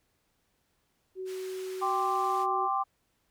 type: tone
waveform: sine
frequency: 375 Hz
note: F#4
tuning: 23 cents sharp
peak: -34 dBFS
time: 1.15-2.69 s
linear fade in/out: 50 ms
type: band-pass noise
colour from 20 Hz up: pink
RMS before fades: -50 dBFS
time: 1.25-2.47 s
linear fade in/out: 50 ms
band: 1400 to 13000 Hz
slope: 12 dB/octave
type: chord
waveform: sine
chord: G suspended fourth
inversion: none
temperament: equal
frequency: 784 / 1046.5 / 1174.7 Hz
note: G5 / C6 / D6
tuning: 0 / 0 / 0 cents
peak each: -30 / -32 / -30 dBFS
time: 1.81-2.84 s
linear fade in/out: 20 ms
effects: pink hiss -74 dBFS RMS until 3.3 s